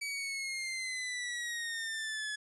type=exponential sweep; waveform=sawtooth; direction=down; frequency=2288 to 1698 Hz; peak=-32 dBFS; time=0.01-2.36 s; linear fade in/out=10 ms; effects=resampled to 24000 Hz